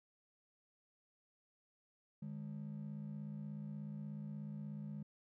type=ring-modulated tone; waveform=triangle; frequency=178.2 Hz; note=F3; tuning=35 cents sharp; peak=-37 dBFS; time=2.22-5.03 s; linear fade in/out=5 ms; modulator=28.3 Hz; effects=tanh soft clip ceiling -37 dBFS